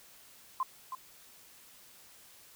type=tone with echo; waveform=sine; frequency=1043 Hz; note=C6; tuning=6 cents flat; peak=-28 dBFS; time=0.6-0.63 s; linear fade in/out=2 ms; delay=320 ms; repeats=1; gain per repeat=-8 dB; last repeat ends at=0.95 s; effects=white hiss -57 dBFS RMS until 2.55 s